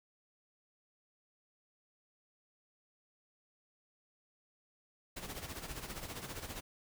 pink noise with tremolo, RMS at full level -42 dBFS, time 5.16-6.61 s, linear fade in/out 10 ms, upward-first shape sine, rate 15 Hz, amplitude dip 65%, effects none

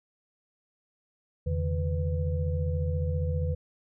sine tone cluster, 83.5 / 139.2 / 153.9 / 498.3 Hz, E2 / C#3 / D#3 / B4, +23 / +8 / -19 / +15 cents, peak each -27 / -36 / -33 / -36 dBFS, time 1.46-3.55 s, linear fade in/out 10 ms, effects none

